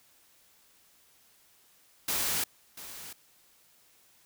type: noise with echo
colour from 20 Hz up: white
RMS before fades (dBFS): -30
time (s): 2.08-2.44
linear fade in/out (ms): 5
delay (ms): 690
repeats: 1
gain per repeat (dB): -14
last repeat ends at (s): 3.13
effects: white hiss -63 dBFS RMS until 4.25 s